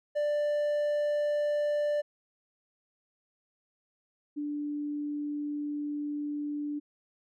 triangle / sine tone pair in turn, 590 / 293.6 Hz, D5 / D4, +8 / 0 cents, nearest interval octave, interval 1208 cents, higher first, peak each -24 / -31 dBFS, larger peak first, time 0.15-2.02 / 4.36-6.8 s, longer second, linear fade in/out 20 ms, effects none

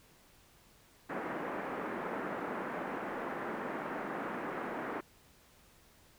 pink band-pass noise, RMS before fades -39 dBFS, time 1.09-5.01 s, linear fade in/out 10 ms, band 210 to 1800 Hz, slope 24 dB/octave, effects pink hiss -63 dBFS RMS until 6.18 s

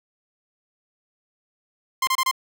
sawtooth tone bursts, 1048 Hz, C6, 2 cents sharp, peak -15 dBFS, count 4, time 2.02-2.313 s, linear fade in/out 5 ms, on 53 ms, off 27 ms
click, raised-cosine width 0.3 ms, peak -15 dBFS, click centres 2.069 s
effects none

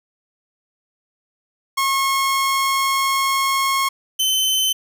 sawtooth tone pair in turn, 1086 / 3064 Hz, C#6 / G7, -36 / -40 cents, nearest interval octave + tritone, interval 1796 cents, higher second, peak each -13 dBFS, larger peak neither, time 1.77-3.89 / 4.19-4.73 s, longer first, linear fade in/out 10 ms, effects none

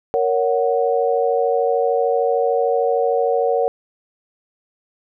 sine chord, F# major, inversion first, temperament equal with one note detuned, 466.2 / 559.5 / 740 Hz, A#4 / C#5 / F#5, 0 / +16 / 0 cents, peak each -18 / -20 / -21 dBFS, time 0.14-3.68 s, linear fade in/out 0 ms, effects none

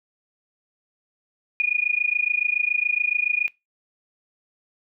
sine tone with amplitude modulation, 2449 Hz, D#7, 28 cents flat, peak -15 dBFS, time 1.6-3.48 s, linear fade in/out 0 ms, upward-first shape sine, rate 27.1 Hz, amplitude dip 90%, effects noise-tail reverb RT60 0.2 s tail -21 dB re dry

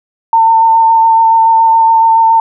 sine tone with vibrato, 903 Hz, A5, 45 cents sharp, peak -4 dBFS, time 0.33-2.4 s, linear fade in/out 2 ms, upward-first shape square, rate 7.1 Hz, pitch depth 12 cents each way, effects none

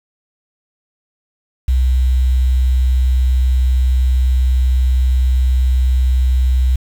sine tone with quantisation, 63.7 Hz, C2, 46 cents flat, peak -10 dBFS, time 1.68-6.76 s, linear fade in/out 5 ms, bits 6, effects none

